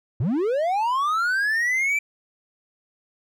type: linear sweep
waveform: triangle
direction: up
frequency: 98 to 2349 Hz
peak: -18 dBFS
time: 0.2-1.99 s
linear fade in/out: 5 ms
effects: none